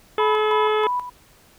harmonic tone, 428.7 Hz, A4, 45 cents flat, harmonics 1 / 2 / 3 / 4 / 5 / 6 / 7 / 8, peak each -19 / -27 / -25 / -33 / -33 / -37 / -38 / -34 dBFS, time 0.18-0.87 s, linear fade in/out 2 ms
sine tone with tremolo, 987.8 Hz, B5, in tune, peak -20 dBFS, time 0.19-1.1 s, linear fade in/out 10 ms, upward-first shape square, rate 3.1 Hz, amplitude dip 70%
effects pink hiss -53 dBFS RMS until 1.58 s

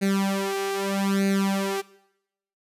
sawtooth tone with flanger, 196 Hz, G3, in tune, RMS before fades -25 dBFS, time 0.01-1.82 s, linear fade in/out 20 ms, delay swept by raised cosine 0.46 to 2.66 ms, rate 0.8 Hz, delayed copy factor +0.95, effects noise-tail reverb RT60 0.8 s tail -19 dB re dry + resampled to 32000 Hz

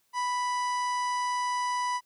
harmonic tone with a mistuned harmonic, 987.8 Hz, B5, in tune, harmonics 1 / 2 / 3 / 4 / 5 / 6 / 7 / 8 / 9 / 10, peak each -27 / -37 / -45 / -50 / -44 / -45 / -55 / -56 / -55 / -51 dBFS, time 0.13-2.01 s, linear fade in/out 50 ms, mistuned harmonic 8, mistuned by +24 cents, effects white hiss -71 dBFS RMS until 2.05 s

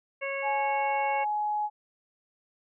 harmonic tone, 550 Hz, C#5, 14 cents flat, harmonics 1 / 2 / 3 / 4 / 5, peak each -33 / -40 / -41 / -34 / -41 dBFS, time 0.21-1.25 s, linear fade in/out 20 ms
sine tone, 841 Hz, G#5, 22 cents sharp, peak -26 dBFS, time 0.42-1.7 s, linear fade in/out 50 ms
effects none

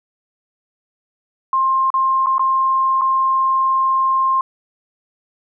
sine tone with dropouts, 1059 Hz, C6, 21 cents sharp, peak -13 dBFS, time 1.53-4.41 s, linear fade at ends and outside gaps 2 ms, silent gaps 1.903-1.94 / 2.261-2.268 / 2.382-2.394 / 3.012-3.017 s, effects none

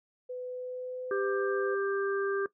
sine tone with pitch glide, 501 to 508.3 Hz, B4 to B4, +25 to +50 cents, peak -35 dBFS, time 0.29-1.75 s, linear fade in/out 10 ms, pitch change +25 cents, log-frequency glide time 0.47-1.19 s
harmonic tone, 395.3 Hz, G4, 15 cents sharp, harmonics 1 / 3 / 4, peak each -29 / -37 / -37 dBFS, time 1.11-2.46 s, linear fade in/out 2 ms
effects noise-tail reverb RT60 0.1 s tail -17 dB re dry

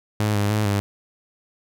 sawtooth tone with pitch steps, 105.9 / 102.3 / 106.7 / 101 Hz, G#2 / G#2 / G#2 / G#2, +34 / -26 / +47 / -48 cents, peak -15 dBFS, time 0.2-0.8 s, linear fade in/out 0 ms, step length 150 ms, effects none

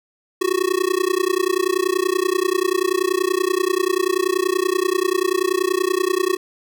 square tone with amplitude modulation, 370 Hz, F#4, in tune, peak -14 dBFS, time 0.41-6.37 s, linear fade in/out 10 ms, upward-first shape sine, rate 30.4 Hz, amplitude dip 100%, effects none

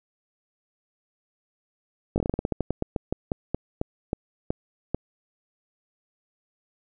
slowing click train, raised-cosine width 2 ms, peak -11 dBFS, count 21, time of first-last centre 2.16-4.946 s, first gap 19 ms, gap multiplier 1.18, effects none

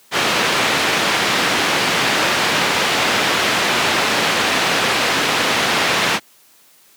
white low-pass noise, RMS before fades -17 dBFS, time 0.11-6.2 s, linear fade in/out 50 ms, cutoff 3000 Hz, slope 12 dB/octave, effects white hiss -51 dBFS RMS until 6.96 s + high-pass 150 Hz 12 dB/octave

